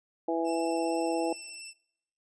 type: harmonic tone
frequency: 165.6 Hz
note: E3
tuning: 8 cents sharp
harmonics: 2 / 3 / 4 / 5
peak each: -30 / -32 / -33 / -34 dBFS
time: 0.28-1.33 s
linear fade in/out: 5 ms
type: tone with vibrato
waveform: 5% pulse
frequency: 2674 Hz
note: E7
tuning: 24 cents sharp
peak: -31 dBFS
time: 0.44-1.74 s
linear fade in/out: 50 ms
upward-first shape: triangle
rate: 17 Hz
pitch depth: 26 cents each way
effects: noise-tail reverb RT60 0.8 s tail -25 dB re dry + resampled to 22050 Hz